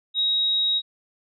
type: tone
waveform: sine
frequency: 3798 Hz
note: A#7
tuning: 32 cents sharp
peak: -19 dBFS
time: 0.14-0.82 s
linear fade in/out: 50 ms
effects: none